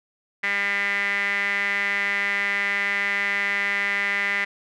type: tone with band-pass filter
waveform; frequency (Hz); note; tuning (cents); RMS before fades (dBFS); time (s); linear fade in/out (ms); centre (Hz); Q
sawtooth; 200.7; G3; +41; -24; 0.43-4.45; 10; 2000; 8
effects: none